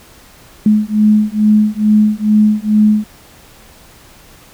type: beating tone pair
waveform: sine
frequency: 211.4 / 213.7 Hz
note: G#3 / G#3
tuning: +31 / +50 cents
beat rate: 2.3 Hz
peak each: -11 dBFS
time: 0.66-3.04 s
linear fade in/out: 2 ms
effects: pink hiss -42 dBFS RMS until 4.53 s